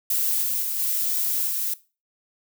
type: noise with level steps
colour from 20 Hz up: violet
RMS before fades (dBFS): -23 / -25 / -27 / -24 / -26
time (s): 0.1-1.74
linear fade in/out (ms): 5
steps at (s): 0.42 / 0.62 / 0.79 / 1.47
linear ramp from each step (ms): 5
effects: noise-tail reverb RT60 0.3 s tail -18 dB re dry